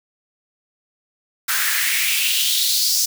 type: noise with high-pass filter sweep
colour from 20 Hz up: white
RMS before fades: -19 dBFS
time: 1.48-3.06 s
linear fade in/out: 10 ms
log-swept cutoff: 1400 to 5500 Hz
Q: 3.7
effects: none